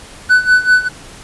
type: tone with tremolo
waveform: triangle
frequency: 1496 Hz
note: F#6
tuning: 19 cents sharp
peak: -3 dBFS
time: 0.29-0.89 s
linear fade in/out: 20 ms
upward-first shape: sine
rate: 5.1 Hz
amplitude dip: 85%
effects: pink hiss -36 dBFS RMS until 1.23 s + resampled to 24000 Hz